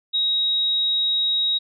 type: tone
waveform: sine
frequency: 3800 Hz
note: A#7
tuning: 33 cents sharp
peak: -18 dBFS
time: 0.13-1.59 s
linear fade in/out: 20 ms
effects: none